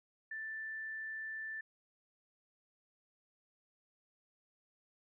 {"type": "tone", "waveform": "sine", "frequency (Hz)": 1766, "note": "A6", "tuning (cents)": 6, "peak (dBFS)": -40, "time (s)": [0.31, 1.61], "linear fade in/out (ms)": 5, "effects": []}